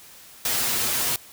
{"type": "noise with comb filter", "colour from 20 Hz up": "white", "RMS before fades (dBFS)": -24, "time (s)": [0.45, 1.16], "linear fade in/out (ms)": 2, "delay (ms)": 8.4, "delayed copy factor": 1, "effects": ["white hiss -47 dBFS RMS until 1.32 s"]}